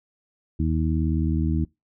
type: harmonic tone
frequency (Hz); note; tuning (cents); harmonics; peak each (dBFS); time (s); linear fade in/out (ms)
79.3; D#2; +33; 1 / 2 / 3 / 4; -23 / -26 / -28 / -29; 0.59-1.65; 10
effects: noise-tail reverb RT60 0.2 s tail -23 dB re dry